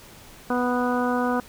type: harmonic tone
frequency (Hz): 246.9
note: B3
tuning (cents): 0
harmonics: 1 / 2 / 3 / 4 / 5 / 6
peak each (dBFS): -24 / -27 / -29 / -30 / -31 / -32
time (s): 0.5-1.4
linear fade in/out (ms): 2
effects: pink hiss -47 dBFS RMS until 1.48 s